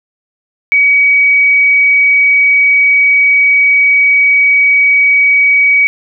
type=tone; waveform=sine; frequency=2265 Hz; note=C#7; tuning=37 cents sharp; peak=-5 dBFS; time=0.72-5.87 s; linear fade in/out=0 ms; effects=none

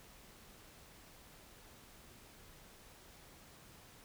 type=silence; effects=pink hiss -59 dBFS RMS until 4.04 s

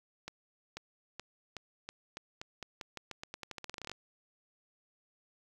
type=accelerating click train; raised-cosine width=0.2 ms; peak=-24 dBFS; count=25; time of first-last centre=0.28-3.916 s; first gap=490 ms; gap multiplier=0.87; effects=9-bit

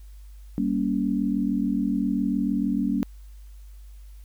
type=chord; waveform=sine; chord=G diminished; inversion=none; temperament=just; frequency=196 / 235.2 / 282.2 Hz; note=G3 / Bb3 / Db4; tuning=0 / +16 / +31 cents; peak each=-26 dBFS; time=0.58-3.03 s; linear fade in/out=0 ms; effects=added 50 Hz sine -41 dBFS peak until 4.24 s + white hiss -62 dBFS RMS until 4.24 s

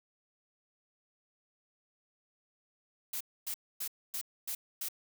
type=noise bursts; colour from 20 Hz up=blue; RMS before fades=-37 dBFS; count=6; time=3.13-4.886 s; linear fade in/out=5 ms; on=76 ms; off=260 ms; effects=none

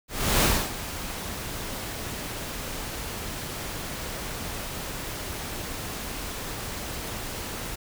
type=noise with ADSR envelope; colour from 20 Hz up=pink; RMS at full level=-20 dBFS; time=0.08-7.76 s; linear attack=340 ms; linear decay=270 ms; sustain=-14 dB; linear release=14 ms; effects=none

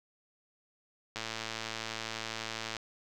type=click train; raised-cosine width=0.2 ms; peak=-19 dBFS; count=181; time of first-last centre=1.16-2.767 s; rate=112 Hz; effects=none

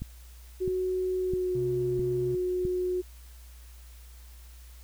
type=click train; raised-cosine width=5 ms; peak=-22 dBFS; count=5; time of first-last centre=0.02-2.652 s; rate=1.52 Hz
type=tone with pitch glide; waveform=sine; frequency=370 to 363.6 Hz; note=F#4 to F#4; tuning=0 to -30 cents; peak=-26 dBFS; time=0.6-3.02 s; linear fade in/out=20 ms; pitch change=-30 cents; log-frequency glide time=1.2-1.59 s
type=tone; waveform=triangle; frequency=130 Hz; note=C3; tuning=11 cents flat; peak=-31 dBFS; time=1.55-2.35 s; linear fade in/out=2 ms
effects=added 60 Hz sine -46 dBFS peak until 4.83 s + white hiss -57 dBFS RMS until 4.83 s

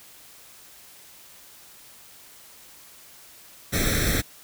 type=noise with comb filter; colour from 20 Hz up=pink; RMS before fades=-23 dBFS; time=3.72-4.22 s; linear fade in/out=20 ms; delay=0.52 ms; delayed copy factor=+0.9; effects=white hiss -49 dBFS RMS until 4.43 s

